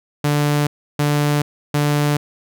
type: tone bursts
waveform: sawtooth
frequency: 146.83 Hz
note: D3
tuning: in tune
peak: -11 dBFS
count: 3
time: 0.24-2.17 s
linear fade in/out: 5 ms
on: 430 ms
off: 320 ms
effects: none